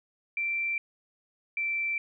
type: tone pair in turn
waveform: sine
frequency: 2349 / 2339 Hz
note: D7 / D7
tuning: 0 / -8 cents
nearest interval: unison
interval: 8 cents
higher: first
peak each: -27 dBFS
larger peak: neither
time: 0.37-0.78 / 1.57-1.98 s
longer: neither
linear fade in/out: 2 ms
effects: none